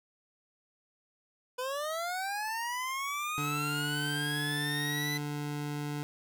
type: linear sweep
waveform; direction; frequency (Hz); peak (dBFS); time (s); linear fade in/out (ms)
25% pulse; up; 493.9 to 2011; -29; 1.58-5.18; 10
type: tone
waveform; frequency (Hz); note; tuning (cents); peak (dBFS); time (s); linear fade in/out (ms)
25% pulse; 146.83; D3; 0; -30; 3.38-6.03; 0
effects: none